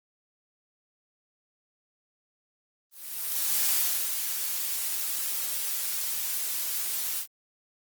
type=noise with ADSR envelope; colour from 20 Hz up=blue; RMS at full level=-24 dBFS; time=2.91-7.27 s; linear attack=790 ms; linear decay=380 ms; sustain=-6 dB; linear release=86 ms; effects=Opus 24 kbps